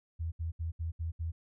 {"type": "tone bursts", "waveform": "sine", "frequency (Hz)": 82.41, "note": "E2", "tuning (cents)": 0, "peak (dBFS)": -32, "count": 6, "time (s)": [0.19, 1.32], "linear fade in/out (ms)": 20, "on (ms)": 130, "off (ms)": 70, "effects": []}